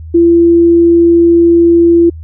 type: tone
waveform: sine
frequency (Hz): 339.2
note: E4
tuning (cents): +50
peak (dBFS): -3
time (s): 0.14-2.1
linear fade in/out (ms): 10
effects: added 80 Hz sine -24 dBFS peak until 2.23 s